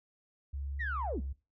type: tone with pitch glide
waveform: sine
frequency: 69.7 to 67.87 Hz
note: C#2 to C#2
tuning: +10 to -36 cents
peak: -35 dBFS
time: 0.53-1.33 s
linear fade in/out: 10 ms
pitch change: -46 cents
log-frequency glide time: 0.78-1.08 s
type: linear sweep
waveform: sine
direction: down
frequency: 1975.5 to 146.83 Hz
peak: -33 dBFS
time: 0.79-1.21 s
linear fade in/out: 20 ms
effects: noise-tail reverb RT60 0.3 s tail -20 dB re dry + tanh soft clip ceiling -25 dBFS